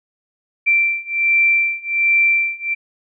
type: beating tone pair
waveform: sine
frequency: 2349 / 2350.3 Hz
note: D7 / D7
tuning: 0 / +1 cents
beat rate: 1.3 Hz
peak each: -17 / -16 dBFS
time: 0.66-2.75 s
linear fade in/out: 20 ms
effects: none